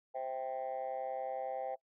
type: chord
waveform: sine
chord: C major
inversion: none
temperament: just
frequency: 523.3 / 654.1 / 784.9 Hz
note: C5 / E5 / G5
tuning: 0 / -14 / +2 cents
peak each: -39 / -40 / -38 dBFS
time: 0.14-1.76 s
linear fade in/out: 20 ms
effects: noise-tail reverb RT60 0.1 s tail -22 dB re dry + tanh soft clip ceiling -31 dBFS